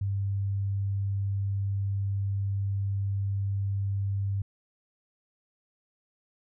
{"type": "tone", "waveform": "sine", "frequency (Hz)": 98.9, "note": "G2", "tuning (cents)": 16, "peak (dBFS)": -26, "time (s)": [0.01, 4.42], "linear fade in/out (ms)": 5, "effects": []}